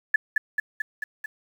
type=tone with echo; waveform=sine; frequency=1728 Hz; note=A6; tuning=32 cents flat; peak=-14 dBFS; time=0.14-0.16 s; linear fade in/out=5 ms; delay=220 ms; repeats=5; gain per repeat=-3 dB; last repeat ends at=1.26 s; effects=8-bit